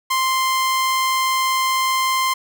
sawtooth tone, 1046.5 Hz, C6, in tune, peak -13 dBFS, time 0.1-2.34 s, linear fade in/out 10 ms, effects none

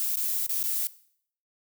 violet noise with dropouts, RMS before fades -28 dBFS, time 0-0.87 s, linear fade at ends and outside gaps 0 ms, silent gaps 0.157-0.17 / 0.464-0.494 / 0.629-0.639 s, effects noise-tail reverb RT60 0.6 s tail -18 dB re dry

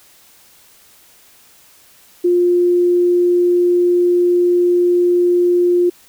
sine tone, 352.9 Hz, F4, 18 cents sharp, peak -10 dBFS, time 2.24-5.9 s, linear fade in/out 10 ms, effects white hiss -48 dBFS RMS until 6.08 s

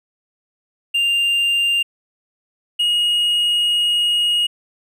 triangle tone pair in turn, 2794 / 2878 Hz, F7 / F#7, 0 / -49 cents, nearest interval minor second, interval 51 cents, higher second, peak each -13 dBFS, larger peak neither, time 0.94-1.83 / 2.79-4.47 s, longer second, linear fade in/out 10 ms, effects none

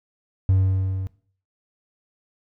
triangle tone with level ramp, 95 Hz, F#2, 46 cents sharp, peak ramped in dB -11 to -24 dBFS, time 0.49-1.07 s, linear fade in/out 0 ms, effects noise-tail reverb RT60 0.5 s tail -20 dB re dry + tanh soft clip ceiling -7 dBFS

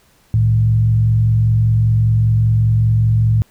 sine tone with frequency modulation, 111.2 Hz, A2, 19 cents sharp, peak -10 dBFS, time 0.34-3.42 s, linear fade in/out 0 ms, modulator 45.1 Hz, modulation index 0.51, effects pink hiss -54 dBFS RMS until 3.5 s

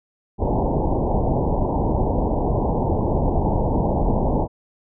pink low-pass noise, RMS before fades -20 dBFS, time 0.38-4.48 s, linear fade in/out 50 ms, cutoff 960 Hz, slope 96 dB/octave, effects none

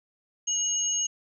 sine tone pair together, 2912 / 6527 Hz, F#7 / G#8, -28 / -31 cents, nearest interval octave + major second, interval 1397 cents, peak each -32 / -25 dBFS, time 0.47-1.07 s, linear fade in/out 10 ms, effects none

